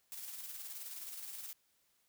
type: noise with tremolo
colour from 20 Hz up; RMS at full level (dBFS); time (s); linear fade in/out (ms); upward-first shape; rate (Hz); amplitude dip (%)
blue; -45; 0.12-1.53; 0; square; 19; 35
effects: white hiss -75 dBFS RMS until 2.08 s